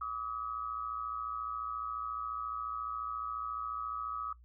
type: tone pair together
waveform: sine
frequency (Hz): 1154.7 / 1269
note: D6 / D#6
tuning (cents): -30 / +34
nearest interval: major second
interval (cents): 164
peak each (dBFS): -40 / -37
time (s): 0.01-4.33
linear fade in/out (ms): 5
effects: noise-tail reverb RT60 0.1 s tail -17 dB re dry + added 60 Hz sine -55 dBFS peak until 4.44 s